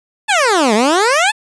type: exponential two-way sweep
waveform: 15% pulse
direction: down then up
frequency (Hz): 899 to 203 to 899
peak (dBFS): -4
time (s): 0.28-1.32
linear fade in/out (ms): 20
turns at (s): 0.74
effects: resampled to 22050 Hz